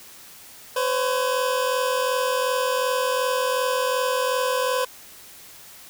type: tone pair together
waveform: 25% pulse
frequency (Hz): 507 / 549.7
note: B4 / C#5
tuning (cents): +45 / -15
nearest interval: minor second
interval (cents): 140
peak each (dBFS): -18 / -24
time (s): 0.76-4.85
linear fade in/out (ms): 5
effects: white hiss -45 dBFS RMS until 5.89 s